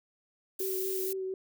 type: noise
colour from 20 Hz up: violet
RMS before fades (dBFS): -36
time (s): 0.59-1.13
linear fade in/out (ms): 5
type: tone with vibrato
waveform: sine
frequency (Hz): 380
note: F#4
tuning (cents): +46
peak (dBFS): -32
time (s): 0.6-1.34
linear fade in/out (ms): 2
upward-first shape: sine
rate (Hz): 4.2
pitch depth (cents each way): 17
effects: none